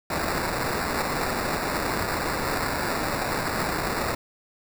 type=noise with sample-and-hold; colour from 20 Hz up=white; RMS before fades=-27 dBFS; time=0.1-4.15 s; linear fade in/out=5 ms; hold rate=3150 Hz; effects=none